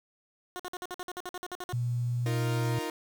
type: tone bursts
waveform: 15% pulse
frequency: 361.3 Hz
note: F#4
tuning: 41 cents flat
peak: -29 dBFS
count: 14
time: 0.56-1.726 s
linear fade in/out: 0 ms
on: 35 ms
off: 52 ms
type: tone with pitch glide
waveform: sine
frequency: 120.8 to 121.71 Hz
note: B2 to B2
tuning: -38 to -25 cents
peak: -27 dBFS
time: 1.73-2.79 s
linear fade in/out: 5 ms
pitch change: +13 cents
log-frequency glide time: 2.05-2.4 s
type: chord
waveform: sawtooth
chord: Eb suspended second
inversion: none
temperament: equal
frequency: 311.1 / 349.2 / 466.2 Hz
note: Eb4 / F4 / Bb4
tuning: 0 / 0 / 0 cents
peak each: -33 dBFS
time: 2.26-2.9 s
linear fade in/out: 2 ms
effects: 9-bit